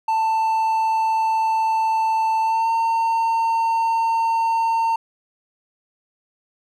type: tone with pitch glide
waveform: triangle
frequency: 888 to 909.3 Hz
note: A5 to A#5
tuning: +16 to -43 cents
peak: -15 dBFS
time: 0.08-4.96 s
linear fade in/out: 5 ms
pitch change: +41 cents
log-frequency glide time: 2.42-2.7 s
effects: none